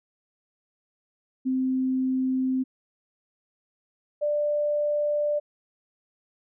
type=tone pair in turn; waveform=sine; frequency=259.8 / 591 Hz; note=C4 / D5; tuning=-12 / +11 cents; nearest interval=octave + major second; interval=1423 cents; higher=second; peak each=-22 / -22 dBFS; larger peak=neither; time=1.45-2.64 / 4.21-5.4 s; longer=neither; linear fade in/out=20 ms; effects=none